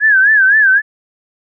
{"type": "tone with vibrato", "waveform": "sine", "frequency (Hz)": 1638, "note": "G#6", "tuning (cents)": -24, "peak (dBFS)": -6, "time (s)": [0, 0.82], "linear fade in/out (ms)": 50, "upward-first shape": "sine", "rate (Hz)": 3.9, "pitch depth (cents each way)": 130, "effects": []}